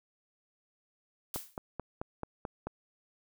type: noise with exponential decay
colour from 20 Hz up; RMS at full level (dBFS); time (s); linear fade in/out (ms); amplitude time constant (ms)
blue; -35; 1.34-1.58; 2; 52
type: click train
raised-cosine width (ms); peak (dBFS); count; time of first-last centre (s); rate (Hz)
1; -22; 7; 1.36-2.67; 4.58
effects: none